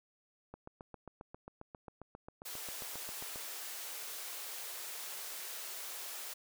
click train, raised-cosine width 1 ms, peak -33 dBFS, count 22, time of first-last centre 0.54-3.359 s, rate 7.45 Hz
white high-pass noise, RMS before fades -44 dBFS, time 2.45-6.34 s, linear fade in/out 10 ms, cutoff 380 Hz, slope 24 dB/octave
effects none

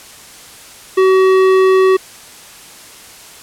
sine tone with tanh clipping, 378.1 Hz, F#4, 38 cents sharp, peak -9 dBFS, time 0.97-1.97 s, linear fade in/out 10 ms, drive 15 dB, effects white hiss -37 dBFS RMS until 3.42 s + low-pass 11000 Hz 12 dB/octave

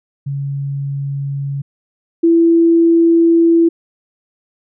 sine tone pair in turn, 139.6 / 333.9 Hz, C#3 / E4, +13 / +22 cents, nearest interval octave + minor third, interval 1509 cents, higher second, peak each -18 / -7 dBFS, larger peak second, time 0.26-1.62 / 2.23-3.69 s, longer second, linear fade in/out 10 ms, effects none

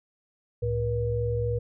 sine tone cluster, 67 / 110.6 / 480 Hz, C2 / A2 / B4, +42 / +9 / -49 cents, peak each -34 / -27 / -28 dBFS, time 0.62-1.59 s, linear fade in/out 10 ms, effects none

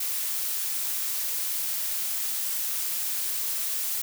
blue noise, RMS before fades -29 dBFS, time 0-4.02 s, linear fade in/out 5 ms, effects none

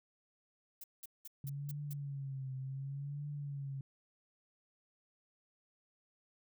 violet noise bursts, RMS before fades -48 dBFS, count 6, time 0.81-1.934 s, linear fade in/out 5 ms, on 29 ms, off 190 ms
sine tone with vibrato, 138.59 Hz, C#3, in tune, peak -39 dBFS, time 1.44-3.81 s, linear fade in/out 2 ms, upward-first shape triangle, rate 0.68 Hz, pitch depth 100 cents each way
effects none

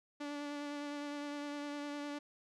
sawtooth tone with vibrato, 290.3 Hz, D4, 20 cents flat, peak -36 dBFS, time 0.2-2.19 s, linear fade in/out 10 ms, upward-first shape sine, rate 9.8 Hz, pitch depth 16 cents each way, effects low-pass 6000 Hz 12 dB/octave

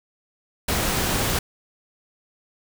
pink noise, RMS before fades -23 dBFS, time 0.68-1.39 s, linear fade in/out 5 ms, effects none

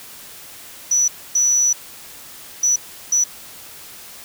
sine tone bursts at uneven times, 5920 Hz, F#8, in tune, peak -13 dBFS, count 4, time 0.91-1.08 / 1.35-1.73 / 2.63-2.76 / 3.12-3.24 s, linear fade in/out 5 ms, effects white hiss -39 dBFS RMS until 4.24 s

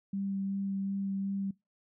sine tone with vibrato, 196 Hz, G3, in tune, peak -31 dBFS, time 0.13-1.51 s, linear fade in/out 5 ms, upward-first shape sine, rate 2.7 Hz, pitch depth 10 cents each way, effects noise-tail reverb RT60 0.2 s tail -22 dB re dry

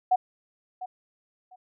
sine tone with echo, 740 Hz, F#5, in tune, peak -17 dBFS, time 0.11-0.16 s, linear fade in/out 10 ms, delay 700 ms, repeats 2, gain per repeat -15 dB, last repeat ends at 1.56 s, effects none

